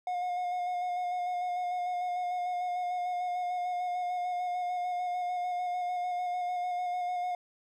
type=tone with vibrato; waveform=triangle; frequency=718 Hz; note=F5; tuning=48 cents sharp; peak=-28 dBFS; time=0.07-7.35 s; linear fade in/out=2 ms; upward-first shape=square; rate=6.7 Hz; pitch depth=17 cents each way; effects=none